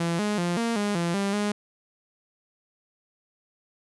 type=tone with pitch steps; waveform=sawtooth; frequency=169 / 208.8 / 174.2 / 231.8 / 205.5 / 170.8 / 198.6 / 207 Hz; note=E3 / G#3 / F3 / A#3 / G#3 / F3 / G3 / G#3; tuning=+43 / +10 / -4 / -10 / -18 / -38 / +23 / -5 cents; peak=-20 dBFS; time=0-1.52 s; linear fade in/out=5 ms; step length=190 ms; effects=resampled to 24000 Hz